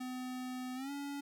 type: tone with pitch glide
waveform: square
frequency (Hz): 253.6 to 283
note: B3 to C#4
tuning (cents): +46 to +36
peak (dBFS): -40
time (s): 0-1.21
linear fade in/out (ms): 10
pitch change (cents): +190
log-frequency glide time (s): 0.75-0.91
effects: none